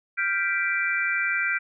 sine chord, G dominant seventh, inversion third, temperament equal, 1396.9 / 1568 / 1975.5 / 2349 Hz, F6 / G6 / B6 / D7, 0 / 0 / 0 / 0 cents, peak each -29 / -27 / -29 / -27 dBFS, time 0.17-1.59 s, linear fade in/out 20 ms, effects none

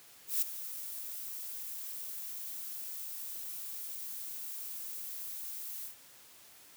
violet noise with ADSR envelope, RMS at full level -28 dBFS, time 0.27-5.96 s, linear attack 150 ms, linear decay 8 ms, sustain -14 dB, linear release 110 ms, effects white hiss -57 dBFS RMS until 6.76 s + high-pass 60 Hz 12 dB/octave

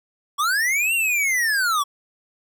square linear two-way sweep, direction up then down, 1099 to 2794 to 1099 Hz, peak -19 dBFS, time 0.38-1.84 s, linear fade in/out 20 ms, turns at 0.94 s, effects none

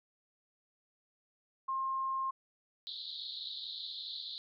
sine tone, 1064 Hz, C6, 29 cents sharp, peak -32 dBFS, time 1.68-2.31 s, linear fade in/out 10 ms
white band-pass noise, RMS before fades -43 dBFS, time 2.87-4.38 s, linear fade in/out 0 ms, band 3500 to 4300 Hz, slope 96 dB/octave
effects none

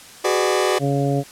sawtooth chord, G# half-diminished seventh, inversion third, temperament just, 373.8 / 415.3 / 498.4 / 598 Hz, F#4 / G#4 / B4 / D5, +18 / 0 / +16 / +31 cents, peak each -16 / -19 / -20 / -19 dBFS, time 0.24-0.79 s, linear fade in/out 10 ms
harmonic tone, 140 Hz, C#3, 18 cents sharp, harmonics 1 / 2 / 3 / 4 / 5, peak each -20 / -23 / -25 / -26 / -27 dBFS, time 0.79-1.24 s, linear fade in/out 50 ms
effects white hiss -42 dBFS RMS until 1.31 s + low-pass 10000 Hz 12 dB/octave

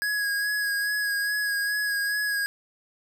square tone with vibrato, 1660 Hz, G#6, 1 cent flat, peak -25 dBFS, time 0.02-2.46 s, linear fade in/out 0 ms, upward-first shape sine, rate 2.4 Hz, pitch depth 25 cents each way, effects none

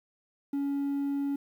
triangle tone, 280.7 Hz, C#4, 22 cents sharp, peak -25 dBFS, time 0.53-1.36 s, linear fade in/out 5 ms, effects tanh soft clip ceiling -21 dBFS + 10-bit

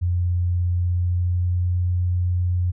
sine tone with pitch glide, 88.3 to 89.22 Hz, F2 to F2, +20 to +38 cents, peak -18 dBFS, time 0.01-2.72 s, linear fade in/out 20 ms, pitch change +18 cents, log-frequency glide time 0.75-1.77 s, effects none

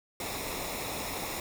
pink noise with comb filter, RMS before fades -36 dBFS, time 0.2-1.4 s, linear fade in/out 2 ms, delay 0.65 ms, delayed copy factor -0.6, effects none

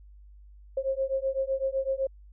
sine beating tone pair, 532 / 539.9 Hz, C5 / C#5, +29 / -46 cents, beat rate 7.9 Hz, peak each -29 dBFS, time 0.77-2.07 s, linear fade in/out 5 ms, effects added 50 Hz sine -48 dBFS peak until 2.32 s

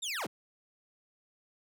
25% pulse linear sweep, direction down, 3800 to 61.74 Hz, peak -30 dBFS, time 0.02-0.27 s, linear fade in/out 10 ms, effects none

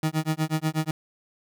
30% pulse tone with tremolo, 157 Hz, D#3, 16 cents sharp, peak -18 dBFS, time 0.03-0.91 s, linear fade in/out 2 ms, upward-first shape sine, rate 8.2 Hz, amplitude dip 100%, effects 10-bit

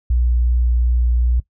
sine tone with vibrato, 60.2 Hz, B1, 44 cents flat, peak -13 dBFS, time 0.1-1.4 s, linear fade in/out 5 ms, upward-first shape sine, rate 2.7 Hz, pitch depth 10 cents each way, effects noise-tail reverb RT60 0.1 s tail -18 dB re dry

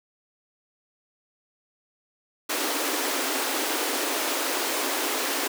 pink high-pass noise, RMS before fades -27 dBFS, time 2.49-5.48 s, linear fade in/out 10 ms, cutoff 260 Hz, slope 96 dB/octave, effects none

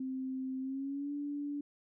sine tone with pitch glide, 261.6 to 288.6 Hz, C4 to D4, 0 to -30 cents, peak -35 dBFS, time 0-1.61 s, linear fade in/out 5 ms, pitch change +170 cents, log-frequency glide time 0.6-1.12 s, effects none

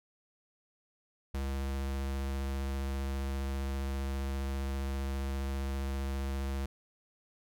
square tone with vibrato, 68 Hz, C#2, 33 cents flat, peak -33 dBFS, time 1.34-6.66 s, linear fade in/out 5 ms, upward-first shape square, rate 15 Hz, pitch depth 9 cents each way, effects none

